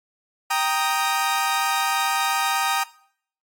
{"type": "chord", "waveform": "sawtooth", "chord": "Eb major", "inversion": "first", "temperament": "equal", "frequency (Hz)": [784, 932.3, 1244.5], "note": ["G5", "Bb5", "Eb6"], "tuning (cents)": [0, 0, 0], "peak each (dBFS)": -21, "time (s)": [0.5, 2.84], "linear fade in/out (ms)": 10, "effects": ["noise-tail reverb RT60 0.6 s tail -20 dB re dry", "AAC 64 kbps"]}